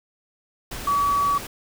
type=tone in noise; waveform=sine; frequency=1139 Hz; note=C#6; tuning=47 cents sharp; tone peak=-18 dBFS; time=0.87-1.38 s; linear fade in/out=5 ms; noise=pink; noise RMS=-34 dBFS; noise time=0.71-1.47 s; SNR=+13 dB; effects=none